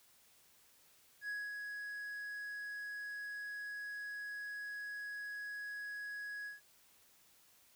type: tone with ADSR envelope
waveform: triangle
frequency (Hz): 1669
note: G#6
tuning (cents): +8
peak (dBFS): -36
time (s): 1.21-6.61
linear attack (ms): 75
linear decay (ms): 230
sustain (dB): -4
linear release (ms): 150
effects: white hiss -67 dBFS RMS until 7.75 s